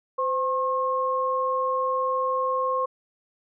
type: tone pair together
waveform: sine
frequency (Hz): 515 / 1076.5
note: C5 / C6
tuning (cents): -28 / +49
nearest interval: octave + minor second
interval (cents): 1277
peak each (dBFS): -26 / -24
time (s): 0.18-2.86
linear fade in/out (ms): 10
effects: none